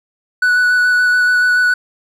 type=tone with vibrato; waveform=triangle; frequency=1480 Hz; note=F#6; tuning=in tune; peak=-8 dBFS; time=0.42-1.74 s; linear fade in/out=5 ms; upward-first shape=square; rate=7 Hz; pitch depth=10 cents each way; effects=none